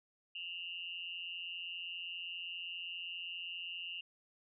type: tone with amplitude modulation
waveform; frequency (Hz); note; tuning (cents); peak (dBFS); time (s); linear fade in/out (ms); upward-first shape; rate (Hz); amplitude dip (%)
sine; 2805; F7; +7; -37; 0.35-4.01; 5; sine; 175; 90
effects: none